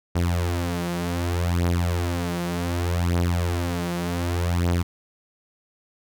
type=beating tone pair; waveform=sawtooth; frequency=86.7 / 87.36 Hz; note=F2 / F2; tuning=-12 / +1 cents; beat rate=0.66 Hz; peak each=-20 / -22 dBFS; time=0.15-4.83 s; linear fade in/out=10 ms; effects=none